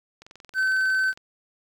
click train, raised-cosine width 0.2 ms, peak -28 dBFS, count 22, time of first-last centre 0.22-1.175 s, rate 22 Hz
triangle tone, 1531 Hz, G6, 41 cents flat, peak -18 dBFS, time 0.54-1.14 s, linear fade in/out 50 ms
effects 9-bit

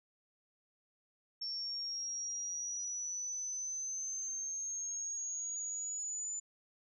sine exponential sweep, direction up, 5440 to 7040 Hz, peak -37 dBFS, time 1.41-6.4 s, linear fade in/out 10 ms, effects none

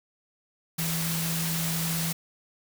sine tone in noise, 164.81 Hz, E3, in tune, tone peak -29 dBFS, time 0.78-2.13 s, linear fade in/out 10 ms, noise white, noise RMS -31 dBFS, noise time 0.78-2.13 s, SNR -1 dB, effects none

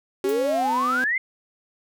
sine exponential sweep, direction up, 370.3 to 2136 Hz, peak -20 dBFS, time 0.24-1.18 s, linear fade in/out 5 ms
sawtooth tone with pitch glide, 277.2 to 252.7 Hz, C#4 to B3, 0 to +40 cents, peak -24 dBFS, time 0.24-1.04 s, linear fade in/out 0 ms, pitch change -160 cents, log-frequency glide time 0.48-0.71 s
blue noise with exponential decay, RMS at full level -33 dBFS, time 0.29-0.39 s, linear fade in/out 0 ms, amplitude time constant 20 ms
effects none

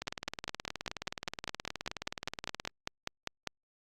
two click trains, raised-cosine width 0.2 ms, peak -16 / -19 dBFS, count 18 / 51, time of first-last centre 0.08-3.473 / 0.02-2.652 s, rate 5.01 / 19 Hz, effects Opus 48 kbps

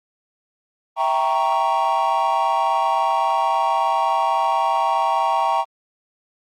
triangle chord, E diminished seventh, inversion none, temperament equal, 659.3 / 784 / 932.3 / 1108.7 Hz, E5 / G5 / Bb5 / Db6, 0 / 0 / 0 / 0 cents, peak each -23 / -19 / -18 / -21 dBFS, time 0.96-5.65 s, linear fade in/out 50 ms, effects tanh soft clip ceiling -8 dBFS + Opus 24 kbps

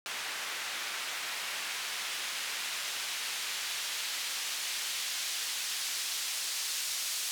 white noise with band-pass filter sweep, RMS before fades -36 dBFS, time 0.06-7.31 s, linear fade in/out 0 ms, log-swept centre 1800 to 4800 Hz, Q 0.75, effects none

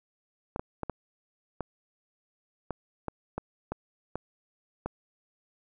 clicks, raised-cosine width 1 ms, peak -18 dBFS, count 11, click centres 0.561 / 0.595 / 0.833 / 0.897 / 1.607 / 2.707 / 3.083 / 3.38 / 3.72 / 4.156 / 4.86 s, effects none

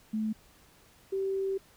sine tone pair in turn, 217.3 / 387.2 Hz, A3 / G4, -21 / -21 cents, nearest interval minor seventh, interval 1000 cents, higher second, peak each -28 dBFS, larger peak neither, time 0.13-0.33 / 1.12-1.58 s, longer second, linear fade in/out 10 ms, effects pink hiss -60 dBFS RMS until 1.76 s

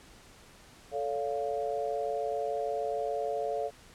sine chord, A augmented, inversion none, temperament equal with one note detuned, 440 / 566.7 / 698.5 Hz, A4 / C#5 / E#5, 0 / +38 / 0 cents, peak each -34 dBFS, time 0.91-3.71 s, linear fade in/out 50 ms, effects pink hiss -55 dBFS RMS until 3.94 s + low-pass 10000 Hz 12 dB/octave

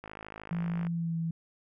click train, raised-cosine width 0.5 ms, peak -27 dBFS, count 45, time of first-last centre 0.04-0.869 s, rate 53.1 Hz
sine tone with pitch glide, 170.5 to 164.88 Hz, F3 to E3, -41 to +1 cents, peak -29 dBFS, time 0.51-1.31 s, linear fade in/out 5 ms, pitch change -58 cents, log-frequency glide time 0.84-1.17 s
effects none

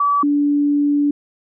sine tone pair in turn, 1148 / 289.5 Hz, D6 / D4, -40 / -25 cents, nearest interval 2 octaves, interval 2385 cents, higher first, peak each -13 / -13 dBFS, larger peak neither, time 0-0.23 / 0.23-1.11 s, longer second, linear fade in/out 5 ms, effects none

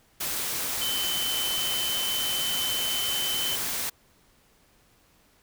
sine tone in noise, 3058 Hz, G7, 44 cents flat, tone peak -28 dBFS, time 0.81-3.56 s, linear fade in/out 10 ms, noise white, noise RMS -30 dBFS, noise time 0.2-3.9 s, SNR -1 dB, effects pink hiss -62 dBFS RMS until 5.42 s

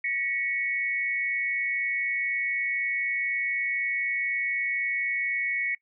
sine tone pair together, 1927 / 2219 Hz, B6 / C#7, -43 / +1 cents, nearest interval major second, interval 244 cents, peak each -30 / -27 dBFS, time 0.04-5.75 s, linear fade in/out 5 ms, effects noise-tail reverb RT60 0.1 s tail -22 dB re dry

